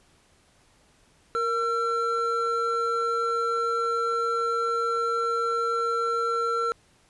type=tone pair together; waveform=triangle; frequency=466.2 / 1351.8 Hz; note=A#4 / E6; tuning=0 / +43 cents; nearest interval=octave + tritone; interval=1843 cents; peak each=-26 / -23 dBFS; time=1.35-6.72 s; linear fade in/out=0 ms; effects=pink hiss -61 dBFS RMS until 7.09 s + resampled to 24000 Hz